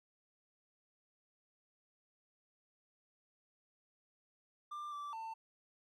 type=tone with pitch steps; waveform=triangle; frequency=1189 / 1165 / 895 Hz; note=D6 / D6 / A5; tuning=+21 / -14 / +29 cents; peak=-40 dBFS; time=4.71-5.34 s; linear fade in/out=10 ms; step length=210 ms; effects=none